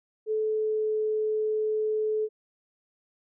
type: tone with pitch glide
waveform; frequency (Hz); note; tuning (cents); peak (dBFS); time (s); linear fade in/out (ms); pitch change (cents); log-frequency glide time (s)
sine; 433.7 to 431.2; A4 to A4; -25 to -35; -24; 0.26-2.29; 50; -10; 0.42-0.95
effects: none